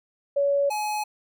sine / square tone pair in turn, 564 / 845 Hz, C#5 / G#5, +30 / +30 cents, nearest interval perfect fifth, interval 700 cents, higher second, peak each -19 / -26 dBFS, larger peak first, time 0.36-0.7 / 0.7-1.04 s, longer neither, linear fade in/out 10 ms, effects none

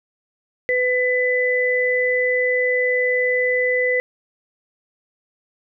sine tone pair together, 500.7 / 2000 Hz, B4 / B6, +24 / +21 cents, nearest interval 2 octaves, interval 2397 cents, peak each -19 dBFS, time 0.69-4 s, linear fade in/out 0 ms, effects none

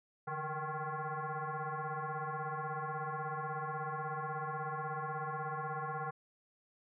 sine tone with frequency modulation, 146.83 Hz, D3, in tune, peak -36 dBFS, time 0.27-6.11 s, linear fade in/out 10 ms, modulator 310 Hz, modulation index 4.2, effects none

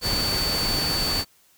sine tone in noise, 4500 Hz, C#8, 25 cents sharp, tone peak -24 dBFS, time 0.01-1.25 s, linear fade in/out 50 ms, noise pink, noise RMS -27 dBFS, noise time 0.01-1.25 s, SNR 0 dB, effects white hiss -59 dBFS RMS until 1.57 s

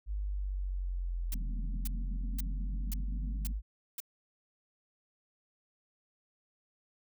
sine exponential two-way sweep, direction down then up, 51.2 to 41.49 to 51.2 Hz, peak -32 dBFS, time 0.06-3.62 s, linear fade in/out 50 ms, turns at 1.46 s
blue noise bursts, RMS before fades -39 dBFS, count 6, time 1.32-4.002 s, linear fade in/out 2 ms, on 22 ms, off 510 ms
white band-pass noise, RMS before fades -47 dBFS, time 1.32-3.53 s, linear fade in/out 10 ms, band 120 to 260 Hz, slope 96 dB/octave
effects none

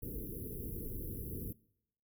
pink band-stop noise, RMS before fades -42 dBFS, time 0.02-1.53 s, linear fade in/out 10 ms, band 480 to 11000 Hz, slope 96 dB/octave, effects noise-tail reverb RT60 0.8 s tail -24 dB re dry

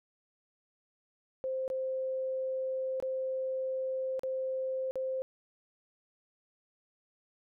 sine tone with dropouts, 523.3 Hz, C5, in tune, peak -31 dBFS, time 1.44-5.22 s, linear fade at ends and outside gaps 0 ms, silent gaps 1.679-1.701 / 3.001-3.025 / 4.194-4.234 / 4.91-4.956 s, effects none

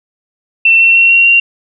sine tone with pitch steps, 2691 / 2708 / 2725 / 2743 / 2760 Hz, E7 / E7 / F7 / F7 / F7, +35 / +46 / -43 / -32 / -21 cents, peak -4 dBFS, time 0.65-1.4 s, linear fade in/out 5 ms, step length 150 ms, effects none

